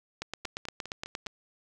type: two click trains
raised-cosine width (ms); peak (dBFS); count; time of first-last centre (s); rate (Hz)
0.2; -23 / -17; 5 / 10; 0.45-1.263 / 0.22-1.268; 4.92 / 8.59
effects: none